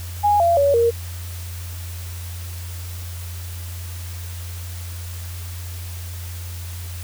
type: tone with pitch steps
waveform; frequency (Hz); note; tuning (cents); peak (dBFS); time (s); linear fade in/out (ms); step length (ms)
sine; 826 / 682.6 / 564.2 / 466.3; G#5 / F5 / C#5 / A#4; -10 / -40 / +30 / +1; -13; 0.23-0.91; 20; 170
effects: added 87 Hz sine -29 dBFS peak until 7.03 s + white hiss -39 dBFS RMS until 7.03 s